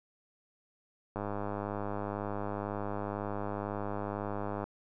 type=click train; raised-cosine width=1 ms; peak=-22 dBFS; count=356; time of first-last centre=1.16-4.64 s; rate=102 Hz; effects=none